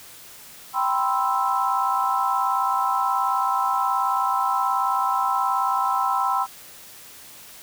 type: chord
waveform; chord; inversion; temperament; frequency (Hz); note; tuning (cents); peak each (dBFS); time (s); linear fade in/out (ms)
sine; C major seventh; second; equal; 784 / 987.8 / 1046.5 / 1318.5; G5 / B5 / C6 / E6; 0 / 0 / 0 / 0; -25; 0.73-6.47; 50
effects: white hiss -44 dBFS RMS until 7.62 s